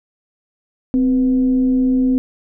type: tone with frequency modulation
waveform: sine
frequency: 258.3 Hz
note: C4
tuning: 22 cents flat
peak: -12 dBFS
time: 0.94-2.18 s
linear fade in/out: 0 ms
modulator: 230 Hz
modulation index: 0.28
effects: none